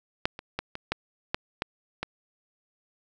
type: clicks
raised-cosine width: 0.3 ms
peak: -7 / -22 / -13 / -19 / -10 / -9 / -11 / -14 dBFS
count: 8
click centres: 0.255 / 0.391 / 0.59 / 0.754 / 0.92 / 1.345 / 1.621 / 2.03 s
effects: none